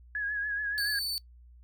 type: tone with vibrato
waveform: sine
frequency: 1671 Hz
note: G#6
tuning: 10 cents sharp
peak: -29 dBFS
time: 0.15-0.99 s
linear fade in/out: 2 ms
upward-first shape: triangle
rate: 7 Hz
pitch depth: 54 cents each way
type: tone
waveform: 40% pulse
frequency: 4509 Hz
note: C#8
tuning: 29 cents sharp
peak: -29 dBFS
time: 0.78-1.18 s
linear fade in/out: 0 ms
effects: noise-tail reverb RT60 0.1 s tail -23 dB re dry + added 60 Hz sine -51 dBFS peak until 1.63 s